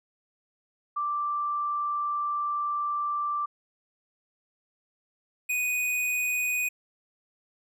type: tone pair in turn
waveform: sine / square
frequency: 1174.7 / 2485 Hz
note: D6 / D#7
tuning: 0 / -3 cents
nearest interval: octave + minor second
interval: 1297 cents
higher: second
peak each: -26 dBFS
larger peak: neither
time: 0.96-3.46 / 5.49-6.69 s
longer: first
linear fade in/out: 10 ms
effects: none